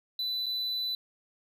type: tone with dropouts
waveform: triangle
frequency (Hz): 3991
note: B7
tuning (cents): +17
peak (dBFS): -28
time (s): 0.19-0.95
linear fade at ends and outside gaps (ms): 2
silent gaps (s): 0.46-0.464
effects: none